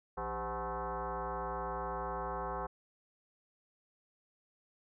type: tone with frequency modulation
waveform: sine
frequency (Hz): 170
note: F3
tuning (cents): -46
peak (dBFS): -35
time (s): 0.17-2.67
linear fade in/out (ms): 10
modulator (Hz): 228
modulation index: 4.9
effects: none